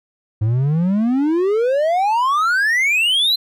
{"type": "exponential sweep", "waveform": "triangle", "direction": "up", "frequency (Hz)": [103.83, 4126], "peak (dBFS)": -12, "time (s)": [0.41, 3.36], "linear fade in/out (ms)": 10, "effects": []}